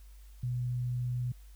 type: tone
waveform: sine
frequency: 123.47 Hz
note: B2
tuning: in tune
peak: -30 dBFS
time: 0.43-1.32 s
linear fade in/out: 5 ms
effects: added 50 Hz sine -49 dBFS peak until 1.55 s + white hiss -65 dBFS RMS until 1.55 s